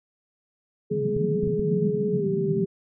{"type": "tone with pitch glide", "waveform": "sine", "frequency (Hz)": [420, 391.9], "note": ["G#4", "G4"], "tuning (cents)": [19, 0], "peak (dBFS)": -24, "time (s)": [0.9, 2.66], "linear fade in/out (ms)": 20, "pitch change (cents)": -119, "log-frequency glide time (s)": [2.18, 2.25]}
{"type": "band-pass noise", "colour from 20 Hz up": "pink", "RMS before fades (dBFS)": -27, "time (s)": [0.91, 2.65], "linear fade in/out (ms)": 5, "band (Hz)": [150, 210], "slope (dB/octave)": 48}
{"type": "clicks", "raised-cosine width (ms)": 5, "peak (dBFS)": -19, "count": 4, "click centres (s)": [1.166, 1.435, 1.476, 1.595]}
{"effects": []}